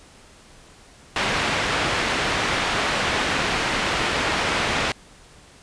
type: low-pass noise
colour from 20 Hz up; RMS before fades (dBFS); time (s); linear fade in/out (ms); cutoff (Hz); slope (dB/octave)
white; -23; 1.16-4.92; 2; 2500; 12
effects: pink hiss -49 dBFS RMS until 5.62 s + resampled to 22050 Hz